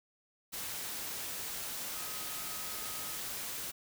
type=tone in noise; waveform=sine; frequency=1264 Hz; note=D#6; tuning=27 cents sharp; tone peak=-51 dBFS; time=1.93-3.17 s; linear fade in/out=20 ms; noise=white; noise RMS=-40 dBFS; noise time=0.52-3.72 s; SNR=-14 dB; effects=none